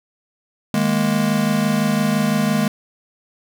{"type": "chord", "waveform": "square", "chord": "D# suspended fourth", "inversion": "none", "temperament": "just", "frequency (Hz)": [155.56, 207.4, 233.3], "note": ["D#3", "G#3", "A#3"], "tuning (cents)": [0, -2, 2], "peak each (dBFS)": [-24, -19, -22], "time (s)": [0.74, 2.68], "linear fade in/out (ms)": 2, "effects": []}